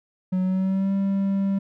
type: tone with pitch glide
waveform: triangle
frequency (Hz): 185 to 196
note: F#3 to G3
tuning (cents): 0 to 0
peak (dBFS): -18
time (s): 0.32-1.59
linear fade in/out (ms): 10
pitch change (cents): +100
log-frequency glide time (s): 0.42-0.93
effects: none